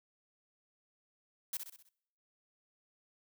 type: noise with echo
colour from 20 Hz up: blue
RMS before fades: -37 dBFS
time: 1.53-1.57 s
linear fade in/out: 2 ms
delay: 64 ms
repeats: 5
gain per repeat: -6 dB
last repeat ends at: 1.89 s
effects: noise-tail reverb RT60 0.8 s tail -26 dB re dry